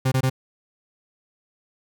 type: tone bursts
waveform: 40% pulse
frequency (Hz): 130.81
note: C3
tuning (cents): 0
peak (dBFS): -17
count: 3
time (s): 0.05-0.299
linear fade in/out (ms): 10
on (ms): 69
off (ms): 21
effects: none